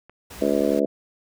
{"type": "click", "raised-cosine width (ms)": 0.5, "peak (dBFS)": -31, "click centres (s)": 0.096}
{"type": "noise", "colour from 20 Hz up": "pink", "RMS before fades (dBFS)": -40, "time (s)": [0.3, 0.8], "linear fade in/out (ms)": 10}
{"type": "harmonic tone", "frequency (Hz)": 71, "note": "C#2", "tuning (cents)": 42, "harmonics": [3, 4, 5, 6, 7, 8, 9], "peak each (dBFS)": [-27, -24, -26, -28, -24, -29, -27], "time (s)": [0.41, 0.86], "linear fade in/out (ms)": 10}
{"effects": []}